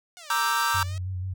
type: exponential two-way sweep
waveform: 5% pulse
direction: down then up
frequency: 740 to 415.3 to 645 Hz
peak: -31 dBFS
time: 0.17-0.98 s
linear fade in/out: 0 ms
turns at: 0.45 s
type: chord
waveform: 45% pulse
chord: E half-diminished seventh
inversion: second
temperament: equal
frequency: 932.3 / 1174.7 / 1318.5 / 1568 Hz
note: Bb5 / D6 / E6 / G6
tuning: 0 / 0 / 0 / 0 cents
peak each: -28 dBFS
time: 0.3-0.83 s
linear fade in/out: 2 ms
type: tone with vibrato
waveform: sine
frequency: 92.5 Hz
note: F#2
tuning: in tune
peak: -28 dBFS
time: 0.74-1.34 s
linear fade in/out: 10 ms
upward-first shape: square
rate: 6.2 Hz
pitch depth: 33 cents each way
effects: none